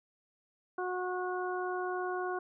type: harmonic tone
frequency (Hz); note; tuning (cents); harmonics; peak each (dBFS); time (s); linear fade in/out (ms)
364.7; F#4; -25; 1 / 2 / 3 / 4; -35 / -38 / -40 / -41; 0.78-2.39; 5
effects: none